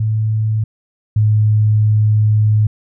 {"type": "tone pair in turn", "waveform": "sine", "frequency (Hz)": [109.1, 107.04], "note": ["A2", "A2"], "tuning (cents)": [-14, -47], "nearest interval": "unison", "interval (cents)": 33, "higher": "first", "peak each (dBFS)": [-13, -9], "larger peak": "second", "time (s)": [[0, 0.64], [1.16, 2.67]], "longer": "second", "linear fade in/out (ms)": 5, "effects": []}